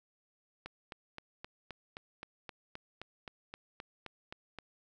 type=click train; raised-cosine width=0.3 ms; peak=-27 dBFS; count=16; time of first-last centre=0.66-4.587 s; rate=3.82 Hz; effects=none